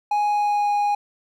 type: tone with pitch glide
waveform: triangle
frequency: 830.6 to 823 Hz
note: G#5 to G#5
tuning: 0 to -16 cents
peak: -16 dBFS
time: 0.11-0.95 s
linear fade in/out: 5 ms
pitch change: -16 cents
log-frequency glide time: 0.3-0.71 s
effects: none